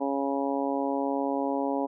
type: harmonic tone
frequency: 138.59 Hz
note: C#3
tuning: in tune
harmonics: 2 / 3 / 4 / 5 / 6 / 7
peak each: -29 / -34 / -32 / -35 / -34 / -36 dBFS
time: 0-1.87 s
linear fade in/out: 20 ms
effects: none